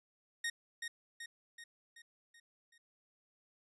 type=tone with echo; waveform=sawtooth; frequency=1861 Hz; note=A#6; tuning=3 cents flat; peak=-31 dBFS; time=0.44-0.5 s; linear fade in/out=5 ms; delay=380 ms; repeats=6; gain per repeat=-5 dB; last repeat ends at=2.78 s; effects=resampled to 24000 Hz